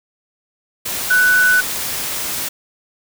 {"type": "tone in noise", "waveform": "sine", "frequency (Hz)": 1490, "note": "F#6", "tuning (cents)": 12, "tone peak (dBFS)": -10, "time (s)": [1.1, 1.61], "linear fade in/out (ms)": 10, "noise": "white", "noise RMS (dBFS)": -23, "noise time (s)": [0.85, 2.49], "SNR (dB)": 10, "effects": []}